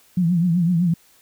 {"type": "tone with vibrato", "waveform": "sine", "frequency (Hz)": 173, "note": "F3", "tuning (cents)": -16, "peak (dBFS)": -15, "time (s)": [0.17, 0.94], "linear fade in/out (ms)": 5, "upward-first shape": "triangle", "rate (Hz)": 7.9, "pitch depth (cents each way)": 120, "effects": ["white hiss -55 dBFS RMS until 1.21 s"]}